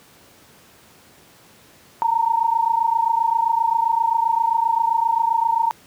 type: tone pair together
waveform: sine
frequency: 904.7 / 932.3 Hz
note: A5 / A#5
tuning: +48 / 0 cents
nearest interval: minor second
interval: 52 cents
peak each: -19 dBFS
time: 2.02-5.71 s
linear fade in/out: 0 ms
effects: pink hiss -50 dBFS RMS until 5.86 s + high-pass 100 Hz 12 dB/octave